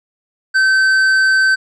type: tone with tanh clipping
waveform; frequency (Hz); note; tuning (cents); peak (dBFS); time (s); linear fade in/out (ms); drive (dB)
triangle; 1542; G6; -29; -11; 0.54-1.56; 20; 12
effects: none